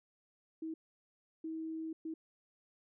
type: tone bursts at uneven times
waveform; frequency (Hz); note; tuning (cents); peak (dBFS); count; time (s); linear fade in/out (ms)
sine; 320.9; E4; -46; -38; 3; 0.62-0.74 / 1.44-1.93 / 2.05-2.14; 5
effects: none